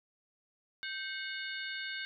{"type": "harmonic tone with a mistuned harmonic", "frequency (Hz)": 727, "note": "F#5", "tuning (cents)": -31, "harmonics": [2, 3, 4, 5, 6], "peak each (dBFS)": [-40, -44, -46, -45, -47], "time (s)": [0.83, 2.05], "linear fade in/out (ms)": 0, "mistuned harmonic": 2, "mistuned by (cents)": 120, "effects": []}